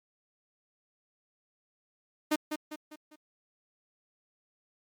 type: tone with echo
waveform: sawtooth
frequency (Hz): 305.2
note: D#4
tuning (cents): -33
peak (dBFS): -20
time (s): 2.31-2.36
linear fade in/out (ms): 10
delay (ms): 200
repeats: 4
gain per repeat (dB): -7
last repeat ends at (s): 3.16
effects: MP3 96 kbps